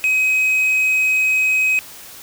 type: tone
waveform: triangle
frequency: 2532 Hz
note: D#7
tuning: 30 cents sharp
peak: -12 dBFS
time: 0.04-1.79 s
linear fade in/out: 0 ms
effects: white hiss -38 dBFS RMS until 2.22 s